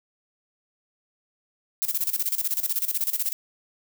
violet noise with tremolo, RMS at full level -24 dBFS, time 1.82-3.33 s, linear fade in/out 0 ms, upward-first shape square, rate 16 Hz, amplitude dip 80%, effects none

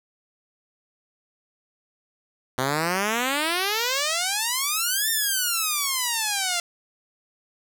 5% pulse exponential two-way sweep, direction up then down, 125.6 to 1825 to 684 Hz, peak -11 dBFS, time 2.58-6.6 s, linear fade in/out 2 ms, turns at 5.1 s, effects none

